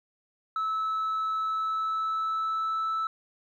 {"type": "tone with pitch glide", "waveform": "sine", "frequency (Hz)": [1303, 1315.1], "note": ["E6", "E6"], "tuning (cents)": [-20, -4], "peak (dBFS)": -24, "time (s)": [0.56, 3.07], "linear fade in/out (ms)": 2, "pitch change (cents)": 16, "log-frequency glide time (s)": [1.36, 2.93], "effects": ["tanh soft clip ceiling -25 dBFS", "11-bit"]}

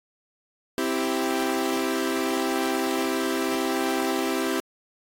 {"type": "chord", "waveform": "sawtooth", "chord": "C major", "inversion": "none", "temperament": "equal", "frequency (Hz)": [261.6, 329.6, 392], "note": ["C4", "E4", "G4"], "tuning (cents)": [0, 0, 0], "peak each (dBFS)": -24, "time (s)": [0.78, 4.6], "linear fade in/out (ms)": 0, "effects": ["AAC 64 kbps"]}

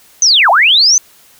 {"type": "linear two-way sweep", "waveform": "sine", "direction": "down then up", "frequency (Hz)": [6310, 630, 6310], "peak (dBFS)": -5, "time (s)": [0.22, 0.98], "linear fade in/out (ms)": 2, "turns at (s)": 0.5, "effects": ["white hiss -45 dBFS RMS until 1.39 s"]}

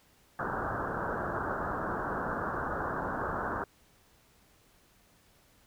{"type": "low-pass noise", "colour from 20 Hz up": "white", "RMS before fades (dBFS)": -34, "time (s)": [0.39, 3.64], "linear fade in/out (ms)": 2, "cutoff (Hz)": 1600, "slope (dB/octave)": 96, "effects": ["pink hiss -64 dBFS RMS until 5.66 s"]}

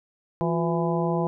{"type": "harmonic tone with a mistuned harmonic", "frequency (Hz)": 167, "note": "E3", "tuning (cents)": 23, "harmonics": [1, 2, 3, 4, 5, 6], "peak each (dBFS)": [-25, -28, -30, -31, -32, -33], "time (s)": [0.41, 1.27], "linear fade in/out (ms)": 0, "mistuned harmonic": 2, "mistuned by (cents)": 99, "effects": []}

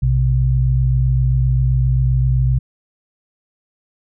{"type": "tone pair together", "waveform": "sine", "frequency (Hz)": [60.34, 128], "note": ["B1", "C3"], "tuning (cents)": [-40, -38], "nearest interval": "octave + minor second", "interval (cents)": 1302, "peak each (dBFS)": [-16, -14], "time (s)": [0.02, 2.59], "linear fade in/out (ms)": 10, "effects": []}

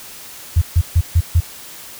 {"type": "tone bursts", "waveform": "sine", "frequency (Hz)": 84.2, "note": "E2", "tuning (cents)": 37, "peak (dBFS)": -8, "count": 5, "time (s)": [0.56, 1.405], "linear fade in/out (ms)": 10, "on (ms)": 57, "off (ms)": 140, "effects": ["white hiss -36 dBFS RMS until 1.99 s"]}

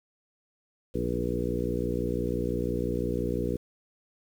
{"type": "harmonic tone with a mistuned harmonic", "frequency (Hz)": 60, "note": "B1", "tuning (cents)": -49, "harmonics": [1, 2, 3, 4, 5, 6, 7, 8], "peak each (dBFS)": [-35, -35, -35, -35, -35, -35, -35, -35], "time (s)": [0.94, 3.57], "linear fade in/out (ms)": 10, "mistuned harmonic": 8, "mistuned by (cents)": 21, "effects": ["9-bit"]}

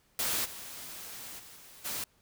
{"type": "noise with level steps", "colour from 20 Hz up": "white", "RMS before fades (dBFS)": [-31, -44, -51, -53, -36], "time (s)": [0.19, 2.04], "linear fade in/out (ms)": 2, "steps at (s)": [0.44, 1.38, 1.55, 1.84], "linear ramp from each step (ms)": 20, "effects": ["pink hiss -68 dBFS RMS until 2.21 s"]}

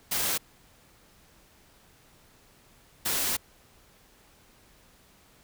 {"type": "noise bursts at uneven times", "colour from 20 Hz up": "white", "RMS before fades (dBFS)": -28, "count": 2, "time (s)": [[0.11, 0.38], [3.05, 3.37]], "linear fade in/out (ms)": 10, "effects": ["pink hiss -59 dBFS RMS until 5.43 s"]}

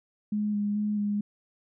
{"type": "tone with vibrato", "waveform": "sine", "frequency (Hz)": 207.7, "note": "G#3", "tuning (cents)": 0, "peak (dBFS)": -25, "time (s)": [0.32, 1.21], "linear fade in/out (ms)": 5, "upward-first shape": "square", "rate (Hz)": 2.3, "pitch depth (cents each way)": 16, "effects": []}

